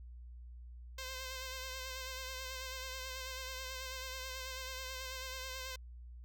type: tone with vibrato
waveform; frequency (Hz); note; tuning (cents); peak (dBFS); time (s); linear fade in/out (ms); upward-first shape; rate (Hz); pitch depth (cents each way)
5% pulse; 520; C5; -11; -31; 0.98-5.76; 5; sine; 9.2; 30
effects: added 60 Hz sine -48 dBFS peak until 6.24 s